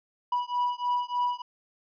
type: beating tone pair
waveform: triangle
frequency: 977 / 980.3 Hz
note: B5 / B5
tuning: -19 / -13 cents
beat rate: 3.3 Hz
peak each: -27 dBFS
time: 0.32-1.42 s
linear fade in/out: 5 ms
effects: resampled to 11025 Hz